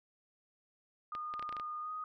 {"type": "tone with pitch glide", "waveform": "sine", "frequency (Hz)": [1223, 1247.3], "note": ["D#6", "D#6"], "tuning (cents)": [-30, 4], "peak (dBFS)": -38, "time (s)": [1.12, 2.04], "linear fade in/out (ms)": 2, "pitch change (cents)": 34, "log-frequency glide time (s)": [1.81, 1.91]}
{"type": "clicks", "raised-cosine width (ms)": 0.3, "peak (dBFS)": -29, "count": 8, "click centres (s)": [1.151, 1.339, 1.395, 1.426, 1.492, 1.526, 1.567, 1.598]}
{"effects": []}